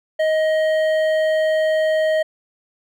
sine tone with hard clipping, 628 Hz, D#5, 16 cents sharp, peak -17 dBFS, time 0.19-2.23 s, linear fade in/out 10 ms, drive 9 dB, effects none

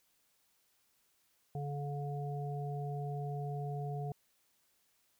harmonic tone, 143.3 Hz, D3, 42 cents flat, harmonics 1 / 3 / 5, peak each -37 / -45 / -44 dBFS, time 1.55-4.12 s, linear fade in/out 2 ms, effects white hiss -74 dBFS RMS until 5.19 s

